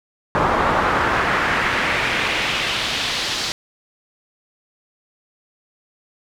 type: noise with band-pass filter sweep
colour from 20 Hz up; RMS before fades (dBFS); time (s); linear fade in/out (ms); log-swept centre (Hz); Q
brown; -20; 0.35-3.52; 0; 990 to 4600; 1.6
effects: none